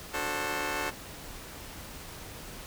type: chord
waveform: 10% pulse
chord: D dominant seventh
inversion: none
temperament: just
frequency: 293.7 / 367.1 / 440.5 / 528.6 Hz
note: D4 / F#4 / A4 / C5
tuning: 0 / -14 / +2 / +18 cents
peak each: -29 dBFS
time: 0.13-0.91 s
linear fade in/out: 20 ms
effects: pink hiss -44 dBFS RMS until 2.66 s